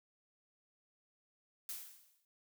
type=noise with exponential decay; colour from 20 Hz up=blue; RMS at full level=-41 dBFS; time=1.69-2.25 s; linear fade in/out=1 ms; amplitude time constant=120 ms; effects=none